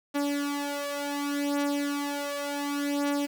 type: beating tone pair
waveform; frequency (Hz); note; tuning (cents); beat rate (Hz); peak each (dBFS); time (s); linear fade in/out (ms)
sawtooth; 285.9 / 286.58; D4 / D4; -46 / -42; 0.68; -26 / -28; 0.14-3.27; 20
effects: 8-bit